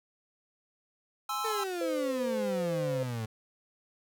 square chord, Ab augmented, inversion none, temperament equal, 830.6 / 1046.5 / 1318.5 Hz, Ab5 / C6 / E6, 0 / 0 / 0 cents, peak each -38 / -39 / -34 dBFS, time 1.29-1.64 s, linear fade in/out 5 ms
35% pulse exponential sweep, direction down, 454.5 to 107.8 Hz, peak -31 dBFS, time 1.44-3.26 s, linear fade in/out 10 ms
sine tone, 515 Hz, C5, 28 cents flat, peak -30 dBFS, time 1.81-3.03 s, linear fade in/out 2 ms
effects none

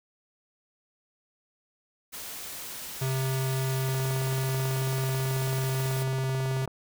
white noise, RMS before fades -39 dBFS, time 2.12-6.04 s, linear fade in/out 20 ms
square tone, 132.2 Hz, C3, 18 cents sharp, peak -27 dBFS, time 3.01-6.66 s, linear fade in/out 10 ms
click train, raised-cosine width 1 ms, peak -25 dBFS, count 52, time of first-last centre 3.89-6.677 s, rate 18.3 Hz
effects none

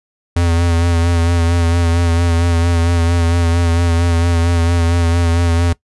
square tone with vibrato, 85 Hz, F2, 46 cents flat, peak -12 dBFS, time 0.36-5.73 s, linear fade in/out 5 ms, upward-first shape sine, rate 4.4 Hz, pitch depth 32 cents each way, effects noise-tail reverb RT60 0.1 s tail -20 dB re dry + resampled to 24000 Hz

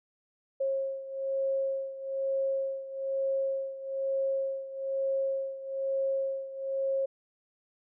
sine beating tone pair, 540 / 541.1 Hz, C#5 / C#5, -45 / -42 cents, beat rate 1.1 Hz, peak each -30 / -34 dBFS, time 0.6-7.06 s, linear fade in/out 10 ms, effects none

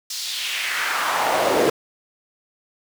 brown noise with high-pass filter sweep, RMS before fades -22 dBFS, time 0.1-1.7 s, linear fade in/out 5 ms, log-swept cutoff 5300 to 390 Hz, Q 2.2, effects none

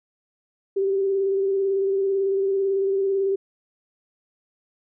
sine tone with vibrato, 390.2 Hz, G4, 8 cents flat, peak -19 dBFS, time 0.76-3.36 s, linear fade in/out 10 ms, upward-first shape square, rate 18 Hz, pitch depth 21 cents each way, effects none

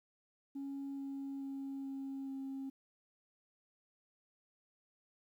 sine tone with pitch steps, 276.6 / 274.8 / 273.1 / 271.4 / 269.7 Hz, C#4 / C#4 / C#4 / C#4 / C#4, -4 / -15 / -26 / -36 / -47 cents, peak -38 dBFS, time 0.55-2.7 s, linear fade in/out 10 ms, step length 430 ms, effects tanh soft clip ceiling -38 dBFS + 12-bit

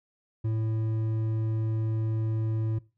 triangle tone with hard clipping, 110.5 Hz, A2, 8 cents sharp, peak -27 dBFS, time 0.44-2.79 s, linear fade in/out 10 ms, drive 10 dB, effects noise-tail reverb RT60 0.3 s tail -20 dB re dry

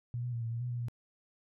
sine tone with pitch steps, 120.4 / 122.9 / 117.3 / 114.5 / 116.9 / 123.3 / 120.8 / 119.3 Hz, B2 / B2 / A#2 / A#2 / A#2 / B2 / B2 / A#2, -44 / -8 / +11 / -31 / +5 / -2 / -38 / +41 cents, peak -33 dBFS, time 0.14-0.884 s, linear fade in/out 0 ms, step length 93 ms, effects none

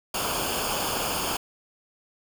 pink noise with comb filter, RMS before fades -28 dBFS, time 0.14-1.37 s, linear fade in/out 5 ms, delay 0.51 ms, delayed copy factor -0.75, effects none

